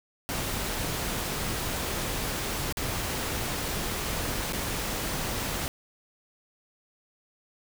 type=noise with dropouts; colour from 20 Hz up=pink; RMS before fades=-31 dBFS; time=0.29-5.68 s; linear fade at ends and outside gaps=0 ms; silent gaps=2.725-2.771 / 4.524-4.532 s; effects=none